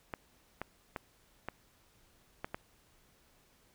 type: clicks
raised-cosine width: 0.5 ms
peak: -22 dBFS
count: 6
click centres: 0.138 / 0.616 / 0.962 / 1.486 / 2.445 / 2.545 s
effects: pink hiss -67 dBFS RMS until 3.74 s